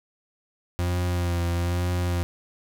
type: tone with vibrato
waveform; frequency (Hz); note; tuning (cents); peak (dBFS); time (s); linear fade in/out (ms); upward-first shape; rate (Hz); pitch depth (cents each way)
40% pulse; 87.5; F2; +4; -22; 0.79-2.23; 0; sine; 1.1; 28
effects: none